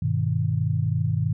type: chord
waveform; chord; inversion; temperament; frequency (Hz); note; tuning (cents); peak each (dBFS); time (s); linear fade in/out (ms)
sine; G augmented; none; equal with one note detuned; 100.23 / 123.47 / 155.56; G2 / B2 / D#3; +39 / 0 / 0; -25; 0.02-1.33; 5
effects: none